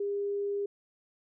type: tone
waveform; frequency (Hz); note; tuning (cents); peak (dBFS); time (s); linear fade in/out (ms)
sine; 403.8; G#4; -49; -29; 0-0.66; 5
effects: none